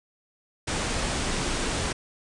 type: low-pass noise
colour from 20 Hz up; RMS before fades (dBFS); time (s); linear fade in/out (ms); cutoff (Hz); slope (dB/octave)
pink; -28; 0.67-1.93; 10; 9600; 96
effects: none